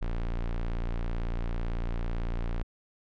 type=tone; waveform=square; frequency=28.99 Hz; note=A#0; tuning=9 cents flat; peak=-29 dBFS; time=0.01-2.63 s; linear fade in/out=10 ms; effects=low-pass 3000 Hz 12 dB/octave